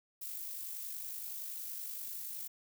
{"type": "noise with amplitude modulation", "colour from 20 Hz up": "violet", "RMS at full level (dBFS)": -41, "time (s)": [0.21, 2.48], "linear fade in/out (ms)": 10, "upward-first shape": "sine", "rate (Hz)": 50.6, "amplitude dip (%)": 35, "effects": []}